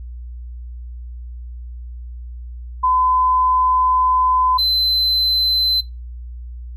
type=tone pair in turn; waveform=sine / triangle; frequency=1015 / 4060 Hz; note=B5 / B7; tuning=+47 / +47 cents; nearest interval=2 octaves; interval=2400 cents; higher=second; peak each=-13 dBFS; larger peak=neither; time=2.83-4.58 / 4.58-5.81 s; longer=first; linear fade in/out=10 ms; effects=noise-tail reverb RT60 0.2 s tail -20 dB re dry + added 60 Hz sine -29 dBFS peak until 6.76 s